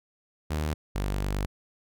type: tone pair in turn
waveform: sawtooth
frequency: 76.5 / 49.18 Hz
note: D#2 / G1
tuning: -29 / +6 cents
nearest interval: minor sixth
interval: 765 cents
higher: first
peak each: -23 dBFS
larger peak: neither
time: 0.5-0.74 / 0.95-1.46 s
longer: second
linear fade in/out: 10 ms
effects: none